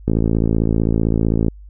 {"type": "click train", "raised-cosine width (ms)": 3, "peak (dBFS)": -4, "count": 79, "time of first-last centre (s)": [0.08, 1.483], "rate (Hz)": 55.6, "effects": ["added 50 Hz sine -36 dBFS peak until 1.69 s"]}